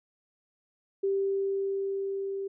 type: tone with level ramp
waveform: sine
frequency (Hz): 392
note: G4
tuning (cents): 0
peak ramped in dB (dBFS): -24 to -31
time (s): 1.03-2.48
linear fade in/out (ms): 10
effects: none